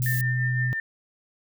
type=tone; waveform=sine; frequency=125 Hz; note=B2; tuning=21 cents sharp; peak=-23 dBFS; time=0-0.73 s; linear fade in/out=0 ms
type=noise; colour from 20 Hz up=violet; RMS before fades=-32 dBFS; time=0.02-0.21 s; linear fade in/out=0 ms
type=tone with tremolo; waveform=sine; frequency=1798 Hz; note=A6; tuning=37 cents sharp; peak=-25 dBFS; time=0.06-0.8 s; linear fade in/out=2 ms; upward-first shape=sine; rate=5.8 Hz; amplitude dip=40%
effects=none